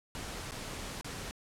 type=noise with dropouts; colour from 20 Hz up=pink; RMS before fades=-41 dBFS; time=0.15-1.31 s; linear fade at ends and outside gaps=0 ms; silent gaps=0.51-0.519 / 1.011-1.045 s; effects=low-pass 10000 Hz 12 dB/octave